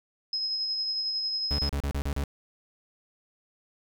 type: tone with tremolo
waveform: sine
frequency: 5120 Hz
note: D#8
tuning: 49 cents sharp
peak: -26 dBFS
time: 0.33-1.69 s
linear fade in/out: 2 ms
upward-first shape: sine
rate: 11 Hz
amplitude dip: 30%
type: tone bursts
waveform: 40% pulse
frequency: 70.5 Hz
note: C#2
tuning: 30 cents sharp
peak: -26 dBFS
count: 7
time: 1.51-2.238 s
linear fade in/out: 0 ms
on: 74 ms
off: 35 ms
effects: none